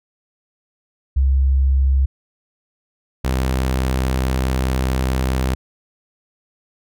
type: tone pair in turn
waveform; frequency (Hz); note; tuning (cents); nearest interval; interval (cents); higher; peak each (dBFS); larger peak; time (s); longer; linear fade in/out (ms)
sine / sawtooth; 67.1 / 64.71; C2 / C2; +44 / -19; minor second; 63; first; -12 / -13; first; 1.16-2.06 / 3.24-5.55; second; 10
effects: none